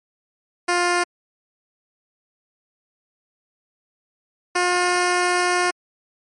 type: tone pair in turn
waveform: 10% pulse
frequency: 352.4 / 357.1 Hz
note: F4 / F4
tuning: +16 / +39 cents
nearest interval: unison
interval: 23 cents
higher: second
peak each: -9 dBFS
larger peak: neither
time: 0.68-1.04 / 4.55-5.71 s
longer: second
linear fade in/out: 10 ms
effects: MP3 48 kbps